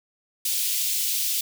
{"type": "high-pass noise", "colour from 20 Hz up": "white", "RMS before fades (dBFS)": -25, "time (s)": [0.45, 1.41], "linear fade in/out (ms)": 5, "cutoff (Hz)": 2800, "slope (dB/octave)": 24, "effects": []}